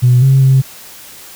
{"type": "tone with pitch steps", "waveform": "sine", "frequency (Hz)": [124.2, 134.5, 133], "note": ["B2", "C3", "C3"], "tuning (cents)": [10, 48, 29], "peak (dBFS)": -4, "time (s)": [0.02, 0.62], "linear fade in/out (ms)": 20, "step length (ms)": 200, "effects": ["tanh soft clip ceiling -1 dBFS", "white hiss -35 dBFS RMS until 1.35 s"]}